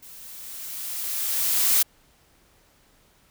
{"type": "noise with level ramp", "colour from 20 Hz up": "blue", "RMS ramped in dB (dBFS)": [-45, -18], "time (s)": [0.02, 1.83], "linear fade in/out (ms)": 10, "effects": ["pink hiss -60 dBFS RMS until 3.3 s"]}